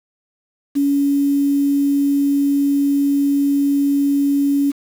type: tone with quantisation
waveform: sine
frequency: 281.9 Hz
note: C#4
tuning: 29 cents sharp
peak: -13 dBFS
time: 0.75-4.72 s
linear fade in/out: 20 ms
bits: 6
effects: none